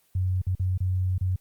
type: tone with dropouts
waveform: sine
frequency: 92.5 Hz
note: F#2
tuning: in tune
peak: -22 dBFS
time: 0.15-1.36 s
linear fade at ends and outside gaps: 5 ms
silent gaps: 0.417-0.467 / 0.552-0.596 / 0.777-0.804 / 1.181-1.21 s
effects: white hiss -65 dBFS RMS until 1.4 s + Opus 24 kbps